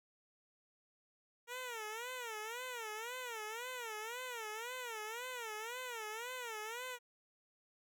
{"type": "tone with vibrato", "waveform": "10% pulse", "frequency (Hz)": 466.2, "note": "A#4", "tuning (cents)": 0, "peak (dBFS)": -34, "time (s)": [1.47, 6.99], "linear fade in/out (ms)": 50, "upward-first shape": "sine", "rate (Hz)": 1.9, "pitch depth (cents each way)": 160, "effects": []}